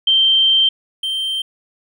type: tone pair in turn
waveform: sine / triangle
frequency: 3136 / 3136 Hz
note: G7 / G7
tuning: 0 / 0 cents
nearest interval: unison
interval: 0 cents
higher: neither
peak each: -10 / -17 dBFS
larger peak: first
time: 0.07-0.69 / 1.03-1.42 s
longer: first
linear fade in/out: 5 ms
effects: none